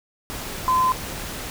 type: tone in noise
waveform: sine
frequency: 1026 Hz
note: C6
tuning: 34 cents flat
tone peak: -16 dBFS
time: 0.68-0.92 s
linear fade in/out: 0 ms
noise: pink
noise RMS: -32 dBFS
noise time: 0.3-1.5 s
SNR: +13 dB
effects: none